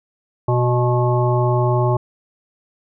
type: harmonic tone with a mistuned harmonic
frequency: 123 Hz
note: B2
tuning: 7 cents flat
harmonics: 1 / 3 / 5 / 7 / 9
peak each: -16 / -21 / -23 / -24 / -26 dBFS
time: 0.48-1.97 s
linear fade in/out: 5 ms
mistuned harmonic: 9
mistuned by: -36 cents
effects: none